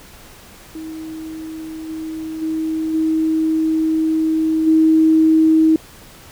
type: tone with level steps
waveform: sine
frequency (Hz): 318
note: D#4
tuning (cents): +38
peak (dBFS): -27 / -24 / -18 / -14 / -9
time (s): 0.75-5.76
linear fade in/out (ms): 2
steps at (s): 1.88 / 2.41 / 2.93 / 4.66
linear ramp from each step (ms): 20
effects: pink hiss -42 dBFS RMS until 6.31 s